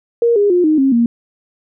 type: tone with pitch steps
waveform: sine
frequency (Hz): 469.2 / 408.5 / 355.6 / 309.6 / 269.5 / 234.6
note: A#4 / G#4 / F4 / D#4 / C#4 / A#3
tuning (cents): +11 / -29 / +31 / -9 / -49 / +11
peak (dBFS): -9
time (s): 0.22-1.06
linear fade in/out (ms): 2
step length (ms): 140
effects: none